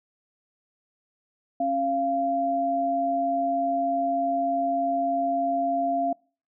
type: tone pair together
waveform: sine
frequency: 273.3 / 690 Hz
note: C#4 / F5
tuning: -24 / -21 cents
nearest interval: octave + major third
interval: 1603 cents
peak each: -29 / -23 dBFS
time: 1.6-6.13 s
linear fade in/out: 5 ms
effects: noise-tail reverb RT60 0.4 s tail -26 dB re dry